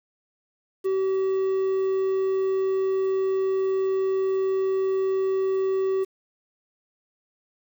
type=tone with quantisation; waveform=triangle; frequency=382.6 Hz; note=G4; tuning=42 cents flat; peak=-19 dBFS; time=0.84-6.05 s; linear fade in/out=20 ms; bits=8; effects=none